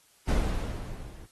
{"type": "noise with level ramp", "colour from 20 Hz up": "brown", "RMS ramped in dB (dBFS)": [-23, -47], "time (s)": [0.27, 1.27], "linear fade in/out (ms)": 20, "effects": ["white hiss -62 dBFS RMS until 1.31 s", "AAC 32 kbps"]}